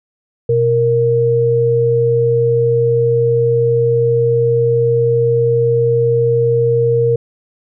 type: tone pair together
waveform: sine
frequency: 123.69 / 466.2 Hz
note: B2 / A#4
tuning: +3 / 0 cents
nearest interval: octave + major seventh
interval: 2297 cents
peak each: -16 / -11 dBFS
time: 0.49-7.16 s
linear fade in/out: 5 ms
effects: none